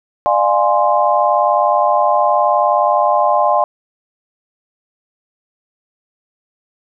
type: chord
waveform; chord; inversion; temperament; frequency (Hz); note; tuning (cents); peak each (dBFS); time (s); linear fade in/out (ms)
sine; D half-diminished seventh; none; equal with one note detuned; 599.3 / 698.5 / 830.6 / 1046.5; D5 / F5 / Ab5 / C6; +35 / 0 / 0 / 0; -16; 0.26-3.64; 0
effects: none